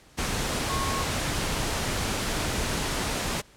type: tone in noise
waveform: sine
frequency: 1091 Hz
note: C#6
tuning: 28 cents flat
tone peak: -30 dBFS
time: 0.69-1.04 s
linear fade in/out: 20 ms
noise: pink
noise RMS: -28 dBFS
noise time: 0.17-3.42 s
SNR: -5 dB
effects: pink hiss -55 dBFS RMS until 3.56 s + low-pass 10000 Hz 12 dB/octave